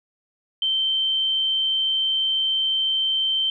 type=tone; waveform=sine; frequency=3113 Hz; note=G7; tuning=13 cents flat; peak=-19 dBFS; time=0.62-3.5 s; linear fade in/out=2 ms; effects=none